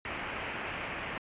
white low-pass noise, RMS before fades -38 dBFS, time 0.05-1.18 s, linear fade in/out 2 ms, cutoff 2800 Hz, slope 48 dB/octave, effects resampled to 8000 Hz

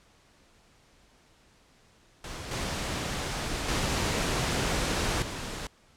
pink noise with level steps, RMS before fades -39 / -32 / -28 / -36 dBFS, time 2.24-5.67 s, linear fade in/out 2 ms, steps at 2.51 / 3.68 / 5.22 s, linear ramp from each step 5 ms, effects pink hiss -61 dBFS RMS until 5.96 s + low-pass 8000 Hz 12 dB/octave

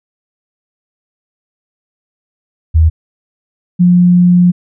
sine tone pair in turn, 80 / 177.53 Hz, D#2 / F3, +49 / +29 cents, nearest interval octave + major second, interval 1380 cents, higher second, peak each -4 dBFS, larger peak neither, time 2.74-2.9 / 3.79-4.52 s, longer second, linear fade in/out 20 ms, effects none

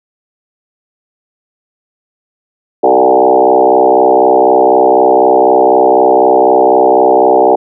sine tone with frequency modulation, 590 Hz, D5, 8 cents sharp, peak -4 dBFS, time 2.83-7.56 s, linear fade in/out 10 ms, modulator 64 Hz, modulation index 3.9, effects none

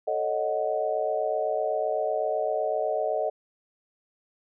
sine chord, D# half-diminished seventh, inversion second, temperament equal, 440 / 554.4 / 622.3 / 740 Hz, A4 / C#5 / D#5 / F#5, 0 / 0 / 0 / 0 cents, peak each -31 / -32 / -27 / -31 dBFS, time 0.07-3.3 s, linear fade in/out 10 ms, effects none

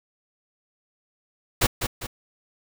pink noise with echo, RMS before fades -19 dBFS, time 1.61-1.67 s, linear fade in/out 10 ms, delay 200 ms, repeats 2, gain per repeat -7 dB, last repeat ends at 2.07 s, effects none

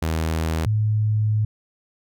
sawtooth / sine tone pair in turn, 80.4 / 107.32 Hz, E2 / A2, -43 / -43 cents, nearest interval perfect fourth, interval 500 cents, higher second, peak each -17 dBFS, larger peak neither, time 0.02-0.66 / 0.66-1.45 s, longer second, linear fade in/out 5 ms, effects none

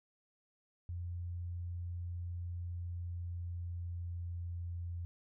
sine tone with pitch glide, 87.31 to 86.41 Hz, F2 to F2, 0 to -18 cents, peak -38 dBFS, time 0.89-5.05 s, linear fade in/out 0 ms, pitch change -18 cents, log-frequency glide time 2.55-4.94 s, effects none

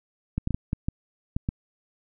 clicks, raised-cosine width 5 ms, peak -13 dBFS, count 8, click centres 0.38 / 0.474 / 0.507 / 0.545 / 0.731 / 0.885 / 1.365 / 1.489 s, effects none

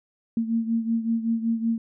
sine beating tone pair, 227 / 232.3 Hz, A#3 / A#3, -46 / -6 cents, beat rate 5.3 Hz, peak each -23 / -28 dBFS, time 0.37-1.78 s, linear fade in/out 2 ms, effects none

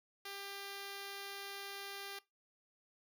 5% pulse tone, 397.3 Hz, G4, 23 cents sharp, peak -33 dBFS, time 0.25-2.19 s, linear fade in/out 5 ms, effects noise-tail reverb RT60 0.2 s tail -20 dB re dry

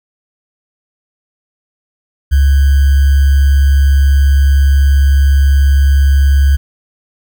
sine tone with sample-and-hold, 69.3 Hz, C#2, in tune, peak -5 dBFS, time 2.31-6.57 s, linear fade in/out 20 ms, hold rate 1575 Hz, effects none

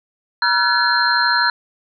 sine tone cluster, 961 / 1367 / 1499 / 1706 / 4163 Hz, B5 / F6 / F#6 / G#6 / C8, -48 / -37 / +22 / +46 / -10 cents, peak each -20 dBFS, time 0.42-1.5 s, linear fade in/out 2 ms, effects none

